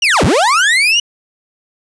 35% pulse linear two-way sweep, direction down then up, 2960 to 55 to 2960 Hz, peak -7 dBFS, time 0.02-1 s, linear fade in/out 5 ms, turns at 0.24 s, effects resampled to 22050 Hz + 7-bit

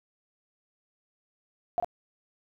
sine tone with echo, 698.5 Hz, F5, in tune, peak -22 dBFS, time 1.78-1.8 s, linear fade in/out 0 ms, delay 45 ms, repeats 1, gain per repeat -4 dB, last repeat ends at 1.845 s, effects none

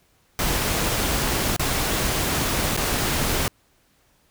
pink noise with dropouts, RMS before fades -23 dBFS, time 0.39-3.48 s, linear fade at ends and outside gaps 1 ms, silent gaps 1.564-1.595 / 2.766-2.774 s, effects pink hiss -62 dBFS RMS until 4.3 s

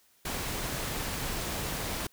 pink noise, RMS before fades -34 dBFS, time 0.25-2.07 s, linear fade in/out 5 ms, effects white hiss -65 dBFS RMS until 2.12 s

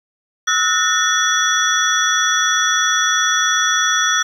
sine tone cluster, 1297 / 1460 / 1818 / 3398 / 5840 Hz, E6 / F#6 / A#6 / G#7 / F#8, -28 / -24 / -44 / +39 / -24 cents, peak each -20 dBFS, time 0.47-4.23 s, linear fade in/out 10 ms, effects 7-bit

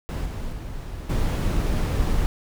brown noise with level steps, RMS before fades -27 / -30 / -33 / -22 dBFS, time 0.09-2.26 s, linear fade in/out 0 ms, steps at 0.25 / 0.52 / 1.09 s, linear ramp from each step 10 ms, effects none

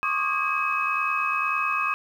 sine tone cluster, 1081 / 1150 / 1232 / 1629 / 2550 Hz, C#6 / D6 / D#6 / G#6 / D#7, -44 / -37 / -17 / -34 / +42 cents, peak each -30 / -30 / -27 / -33 / -26 dBFS, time 0.03-1.94 s, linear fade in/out 0 ms, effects tanh soft clip ceiling -11 dBFS + 9-bit

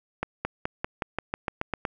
accelerating click train, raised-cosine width 0.5 ms, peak -12 dBFS, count 11, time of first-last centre 0.23-1.852 s, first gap 220 ms, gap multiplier 0.93, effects none

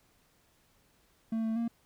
triangle tone with pitch steps, 224.2 / 222.8 / 232.4 Hz, A3 / A3 / A#3, +33 / +22 / -5 cents, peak -27 dBFS, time 1.32-1.68 s, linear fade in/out 5 ms, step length 120 ms, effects pink hiss -68 dBFS RMS until 1.85 s

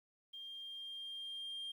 sine tone with level ramp, 3200 Hz, G7, 35 cents sharp, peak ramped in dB -46 to -39 dBFS, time 0.33-1.72 s, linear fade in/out 10 ms, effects tanh soft clip ceiling -40 dBFS + 12-bit

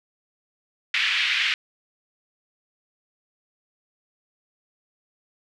white band-pass noise, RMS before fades -23 dBFS, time 0.94-1.54 s, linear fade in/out 2 ms, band 1800 to 3100 Hz, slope 24 dB/octave, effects none

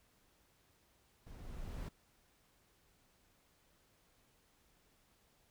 brown noise with level ramp, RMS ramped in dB -52 to -41 dBFS, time 1.26-1.89 s, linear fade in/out 10 ms, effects pink hiss -72 dBFS RMS until 5.5 s

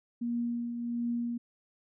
sine tone with tremolo, 237.2 Hz, A#3, 30 cents sharp, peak -28 dBFS, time 0.21-1.38 s, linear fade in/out 10 ms, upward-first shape triangle, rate 1.4 Hz, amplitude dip 50%, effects none

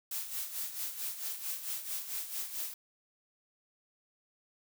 blue noise with tremolo, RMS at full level -36 dBFS, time 0.11-2.74 s, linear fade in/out 5 ms, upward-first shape sine, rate 4.5 Hz, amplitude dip 65%, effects none

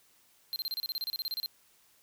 square tone bursts, 4155 Hz, C8, 13 cents flat, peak -32 dBFS, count 16, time 0.53-1.46 s, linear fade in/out 0 ms, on 30 ms, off 30 ms, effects white hiss -65 dBFS RMS until 2.02 s

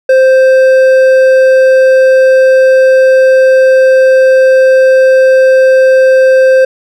triangle tone with hard clipping, 523.3 Hz, C5, in tune, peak -4 dBFS, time 0.09-6.65 s, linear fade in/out 5 ms, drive 10 dB, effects none

